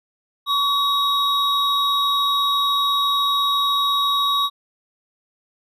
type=tone pair together; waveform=triangle; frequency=1128 / 3794 Hz; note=C#6 / A#7; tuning=+30 / +30 cents; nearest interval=octave + major sixth; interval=2100 cents; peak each=-18 dBFS; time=0.46-4.5 s; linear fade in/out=50 ms; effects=none